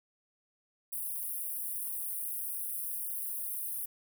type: high-pass noise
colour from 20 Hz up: white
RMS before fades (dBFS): -37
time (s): 0.92-3.86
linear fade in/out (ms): 10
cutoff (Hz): 9100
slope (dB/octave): 96
effects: none